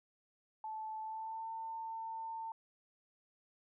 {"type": "tone with pitch glide", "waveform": "sine", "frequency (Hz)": [873, 899.1], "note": ["A5", "A5"], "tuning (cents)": [-14, 37], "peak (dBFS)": -40, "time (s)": [0.64, 2.52], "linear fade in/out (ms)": 2, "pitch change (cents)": 51, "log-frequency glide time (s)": [1, 1.48], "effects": []}